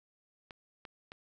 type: clicks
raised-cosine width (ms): 0.3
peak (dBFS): -30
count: 3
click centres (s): 0.508 / 0.852 / 1.119
effects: none